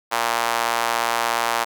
sawtooth tone with high-pass filter, 117 Hz, A#2, 7 cents sharp, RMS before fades -22 dBFS, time 0.11-1.65 s, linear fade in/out 20 ms, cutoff 880 Hz, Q 1.7, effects none

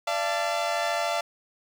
sawtooth chord, D minor, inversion none, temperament equal with one note detuned, 587.3 / 680.5 / 880 Hz, D5 / F5 / A5, 0 / -45 / 0 cents, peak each -27 / -23 / -28 dBFS, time 0.07-1.21 s, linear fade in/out 5 ms, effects low-pass 7000 Hz 12 dB/octave + 8-bit

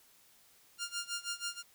10% pulse tone with tremolo, 1402 Hz, F6, 6 cents sharp, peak -26 dBFS, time 0.78-1.63 s, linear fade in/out 50 ms, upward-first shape sine, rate 6.2 Hz, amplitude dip 90%, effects white hiss -64 dBFS RMS until 1.74 s

